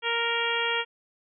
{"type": "harmonic tone", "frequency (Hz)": 466.2, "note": "A#4", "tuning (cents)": 0, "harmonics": [1, 2, 3, 4, 5, 6, 7], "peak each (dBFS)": [-32, -32, -32, -32, -32, -32, -32], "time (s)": [0.02, 0.85], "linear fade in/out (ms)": 50, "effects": []}